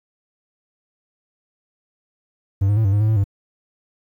triangle tone with pitch steps, 97.8 / 103.1 / 111 / 97.5 / 103.1 / 108 / 110.1 / 99.2 Hz, G2 / G#2 / A2 / G2 / G#2 / A2 / A2 / G2, -4 / -12 / +16 / -9 / -12 / -32 / +2 / +21 cents, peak -12 dBFS, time 2.61-3.242 s, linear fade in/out 10 ms, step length 79 ms, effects 9-bit

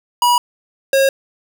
square tone pair in turn, 969 / 542 Hz, B5 / C#5, -33 / -39 cents, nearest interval minor seventh, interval 1006 cents, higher first, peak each -11 dBFS, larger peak neither, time 0.22-0.38 / 0.93-1.09 s, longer neither, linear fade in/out 2 ms, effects none

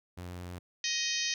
sawtooth tone, 89 Hz, F2, 33 cents sharp, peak -36 dBFS, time 0.17-0.59 s, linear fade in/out 10 ms
harmonic tone, 626 Hz, D#5, 10 cents sharp, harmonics 3 / 4 / 5 / 6 / 7 / 8 / 9 / 10, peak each -38 / -38 / -38 / -38 / -38 / -38 / -38 / -38 dBFS, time 0.84-1.34 s, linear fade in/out 2 ms
effects none

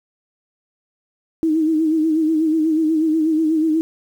sine tone with vibrato, 316.2 Hz, D#4, 28 cents sharp, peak -14 dBFS, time 1.43-3.81 s, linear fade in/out 0 ms, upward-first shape sine, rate 8.2 Hz, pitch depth 57 cents each way, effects 8-bit

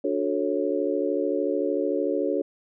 sine chord, D major seventh, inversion none, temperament just, 293.7 / 367.1 / 440.5 / 550.6 Hz, D4 / F#4 / A4 / C#5, 0 / -14 / +2 / -12 cents, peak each -28 dBFS, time 0.04-2.42 s, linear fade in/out 5 ms, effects none

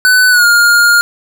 square tone with pitch glide, 1500 to 1415.8 Hz, F#6 to F6, +23 to +23 cents, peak -6 dBFS, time 0.05-1.01 s, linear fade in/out 0 ms, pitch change -100 cents, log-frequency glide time 0.3-0.46 s, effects none

